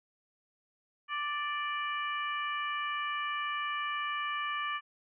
harmonic tone, 587.3 Hz, D5, in tune, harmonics 2 / 3 / 4 / 5, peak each -34 / -38 / -40 / -42 dBFS, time 1.08-4.81 s, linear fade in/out 50 ms, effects none

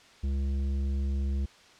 sine tone with tanh clipping, 68.6 Hz, C#2, 17 cents flat, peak -28 dBFS, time 0.23-1.46 s, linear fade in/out 10 ms, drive 10 dB, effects white hiss -55 dBFS RMS until 1.79 s + low-pass 5000 Hz 12 dB/octave

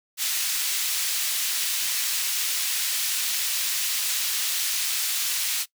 pink high-pass noise, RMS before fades -26 dBFS, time 0.17-5.66 s, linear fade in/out 50 ms, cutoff 3100 Hz, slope 12 dB/octave, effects noise-tail reverb RT60 0.1 s tail -20 dB re dry

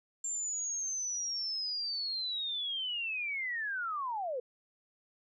sine linear sweep, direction down, 7360 to 470 Hz, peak -33 dBFS, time 0.24-4.4 s, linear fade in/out 5 ms, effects none

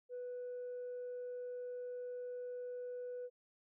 sine tone, 493.9 Hz, B4, in tune, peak -40 dBFS, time 0.09-3.3 s, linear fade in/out 50 ms, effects tanh soft clip ceiling -39 dBFS

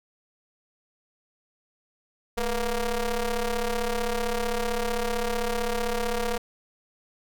sawtooth ring-modulated tone, 232.2 Hz, A#3, 7 cents flat, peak -18 dBFS, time 2.37-6.38 s, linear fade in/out 10 ms, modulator 250 Hz, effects none

